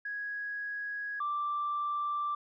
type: tone pair in turn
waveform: sine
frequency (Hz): 1661.2 / 1174.6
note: G#6 / D6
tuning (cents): 0 / 0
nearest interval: tritone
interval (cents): 600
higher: first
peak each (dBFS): -34 / -29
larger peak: second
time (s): 0.05-1.2 / 1.2-2.35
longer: neither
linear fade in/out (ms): 5
effects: tanh soft clip ceiling -26 dBFS